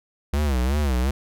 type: tone with vibrato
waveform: square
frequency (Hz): 68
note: C#2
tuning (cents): -33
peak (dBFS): -20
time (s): 0.33-1.11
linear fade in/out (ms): 5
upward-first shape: sine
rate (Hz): 2.7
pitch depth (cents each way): 180
effects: none